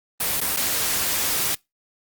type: noise with dropouts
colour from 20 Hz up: white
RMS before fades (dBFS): -23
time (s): 0.2-1.55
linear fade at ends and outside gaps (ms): 5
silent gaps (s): 0.405-0.412 / 0.565-0.569
effects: noise-tail reverb RT60 0.2 s tail -25 dB re dry + Opus 32 kbps